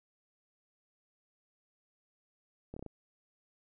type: slowing click train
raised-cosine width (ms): 2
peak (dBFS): -30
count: 5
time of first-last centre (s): 2.74-2.863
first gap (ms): 25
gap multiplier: 1.14
effects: none